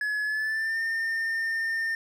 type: tone with pitch glide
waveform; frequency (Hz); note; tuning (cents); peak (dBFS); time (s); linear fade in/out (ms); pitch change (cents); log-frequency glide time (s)
triangle; 1700 to 1811.5; G#6 to A6; +40 to +50; -24; 0.01-1.95; 2; +110; 0.23-0.79
effects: none